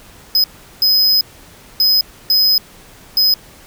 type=tone bursts at uneven times; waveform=square; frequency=5050 Hz; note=D#8; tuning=25 cents sharp; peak=-10 dBFS; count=5; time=0.35-0.44 / 0.82-1.21 / 1.8-2.01 / 2.3-2.58 / 3.17-3.34 s; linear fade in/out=2 ms; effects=pink hiss -42 dBFS RMS until 3.66 s